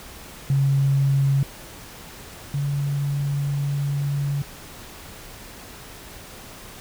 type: tone pair in turn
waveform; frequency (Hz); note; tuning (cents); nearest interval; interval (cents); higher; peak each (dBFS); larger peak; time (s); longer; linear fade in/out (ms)
sine; 137.6 / 141.8; C#3 / C#3; -12 / +40; minor second; 52; second; -16 / -21; first; 0.5-1.43 / 2.54-4.42; second; 2
effects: pink hiss -41 dBFS RMS until 6.8 s